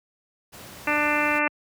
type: noise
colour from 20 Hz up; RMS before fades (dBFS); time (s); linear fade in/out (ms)
pink; -42; 0.52-1.4; 20
type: harmonic tone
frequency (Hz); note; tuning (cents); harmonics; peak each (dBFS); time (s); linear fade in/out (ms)
296.8; D4; +18; 1 / 2 / 3 / 4 / 5 / 6 / 7 / 8 / 9; -29 / -29 / -29 / -29 / -29 / -29 / -29 / -29 / -29; 0.87-1.48; 5
effects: high-pass 80 Hz 12 dB/octave

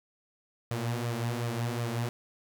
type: tone with flanger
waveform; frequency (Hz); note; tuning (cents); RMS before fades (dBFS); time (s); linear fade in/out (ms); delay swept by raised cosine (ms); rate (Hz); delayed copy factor
sawtooth; 118.3; A#2; +26; -32; 0.71-2.09; 0; 1.6 to 7.4; 2.7; +0.6
effects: none

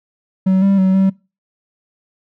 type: tone with pitch steps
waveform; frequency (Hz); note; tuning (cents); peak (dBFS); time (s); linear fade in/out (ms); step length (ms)
triangle; 188.8 / 196.4 / 188.8 / 192.2; F#3 / G3 / F#3 / G3; +35 / +4 / +35 / -34; -8; 0.46-1.1; 10; 160
effects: noise-tail reverb RT60 0.3 s tail -24 dB re dry

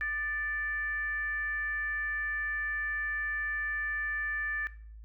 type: tone with frequency modulation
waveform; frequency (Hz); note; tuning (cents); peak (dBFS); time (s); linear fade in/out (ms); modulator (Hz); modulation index
sine; 1760; A6; 0; -30; 0.01-4.67; 0; 556; 0.35
effects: noise-tail reverb RT60 0.5 s tail -18 dB re dry + added 54 Hz sine -45 dBFS peak until 5.04 s

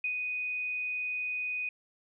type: tone with ADSR envelope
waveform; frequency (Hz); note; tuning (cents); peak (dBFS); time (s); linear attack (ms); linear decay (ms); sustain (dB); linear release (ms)
sine; 2489; D#7; 0; -28; 0.04-1.69; 4; 92; -3; 3
effects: none

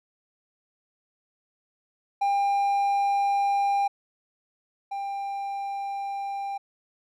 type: tone pair in turn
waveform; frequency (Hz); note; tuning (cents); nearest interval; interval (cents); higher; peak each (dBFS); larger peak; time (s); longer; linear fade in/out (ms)
triangle; 800 / 794.5; G5 / G5; +35 / +23; unison; 12; first; -19 / -27; first; 2.21-3.88 / 4.91-6.58; neither; 10
effects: none

